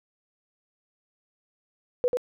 sine tone with echo, 493.9 Hz, B4, in tune, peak -19 dBFS, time 2.04-2.08 s, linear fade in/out 0 ms, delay 91 ms, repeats 1, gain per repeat -3 dB, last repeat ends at 2.171 s, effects none

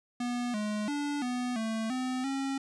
square tone with pitch steps, 243.4 / 210.7 / 289.5 / 247.6 / 222.4 / 255.6 / 271.7 Hz, B3 / G#3 / D4 / B3 / A3 / C4 / C#4, -25 / +25 / -25 / +5 / +19 / -40 / -35 cents, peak -31 dBFS, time 0.2-2.58 s, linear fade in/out 5 ms, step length 340 ms, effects resampled to 22050 Hz

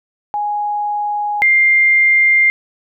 sine tone pair in turn, 830 / 2100 Hz, G#5 / C7, -1 / +6 cents, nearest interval octave + major third, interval 1607 cents, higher second, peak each -16 / -8 dBFS, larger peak second, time 0.34-1.42 / 1.42-2.5 s, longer neither, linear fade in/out 0 ms, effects none

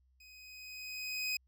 25% pulse tone with level ramp, 2511 Hz, D#7, 15 cents sharp, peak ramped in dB -52 to -28 dBFS, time 0.2-1.37 s, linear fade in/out 5 ms, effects added 64 Hz sine -67 dBFS peak until 1.47 s

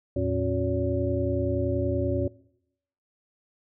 sine tone cluster, 81.1 / 111.6 / 272.1 / 364.2 / 568 Hz, E2 / A2 / C#4 / F#4 / C#5, -28 / +25 / -32 / -27 / +42 cents, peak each -30 dBFS, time 0.16-2.28 s, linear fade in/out 5 ms, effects noise-tail reverb RT60 0.8 s tail -22 dB re dry

